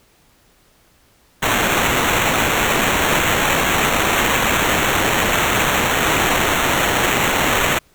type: noise with sample-and-hold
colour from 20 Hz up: blue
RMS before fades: -17 dBFS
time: 1.42-7.79 s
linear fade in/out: 10 ms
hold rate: 4900 Hz
effects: pink hiss -55 dBFS RMS until 7.94 s